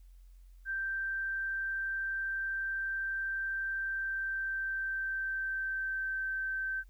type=tone with pitch glide; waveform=sine; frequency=1568 to 1550.9 Hz; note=G6 to G6; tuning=0 to -19 cents; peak=-32 dBFS; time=0.65-6.84 s; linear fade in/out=50 ms; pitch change=-19 cents; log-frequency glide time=3.82-6.23 s; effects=added 44 Hz sine -52 dBFS peak until 6.89 s + white hiss -75 dBFS RMS until 6.89 s